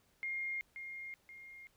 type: tone with echo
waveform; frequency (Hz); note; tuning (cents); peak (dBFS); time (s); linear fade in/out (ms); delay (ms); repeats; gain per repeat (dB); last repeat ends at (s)
sine; 2127; C7; +28; -36; 0.23-0.61; 0; 530; 2; -7; 1.67
effects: pink hiss -72 dBFS RMS until 1.76 s